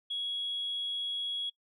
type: tone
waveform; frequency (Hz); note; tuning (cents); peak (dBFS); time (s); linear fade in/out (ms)
sine; 3332; G#7; +5; -31; 0.1-1.5; 10
effects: noise-tail reverb RT60 0.1 s tail -23 dB re dry + tanh soft clip ceiling -27 dBFS